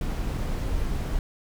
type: noise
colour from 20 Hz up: brown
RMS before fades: -27 dBFS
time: 0.01-1.19 s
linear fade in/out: 2 ms
effects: none